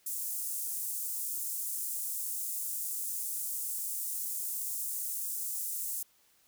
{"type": "high-pass noise", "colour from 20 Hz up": "pink", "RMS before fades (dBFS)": -36, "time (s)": [0.06, 6.03], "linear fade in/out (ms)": 5, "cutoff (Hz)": 8200, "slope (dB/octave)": 24, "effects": ["white hiss -67 dBFS RMS until 6.47 s"]}